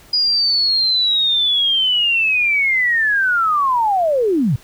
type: linear sweep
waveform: sine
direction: down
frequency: 4926 to 105.8 Hz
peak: -13 dBFS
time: 0.13-4.56 s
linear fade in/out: 5 ms
effects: pink hiss -46 dBFS RMS until 4.63 s